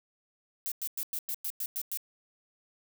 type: noise bursts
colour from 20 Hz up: violet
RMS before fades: -34 dBFS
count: 9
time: 0.66-1.973 s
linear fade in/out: 0 ms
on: 57 ms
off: 100 ms
effects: none